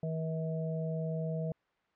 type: harmonic tone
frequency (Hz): 160.6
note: E3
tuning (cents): -45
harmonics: 1 / 3 / 4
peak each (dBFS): -33 / -41 / -40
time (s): 0.03-1.52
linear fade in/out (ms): 2
effects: white hiss -73 dBFS RMS until 1.95 s + low-pass 2000 Hz 12 dB/octave